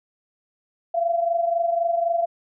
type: tone pair together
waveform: sine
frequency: 677 / 700.9 Hz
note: E5 / F5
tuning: +46 / +6 cents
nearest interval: minor second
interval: 60 cents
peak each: -20 / -26 dBFS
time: 0.94-2.26 s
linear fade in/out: 10 ms
effects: none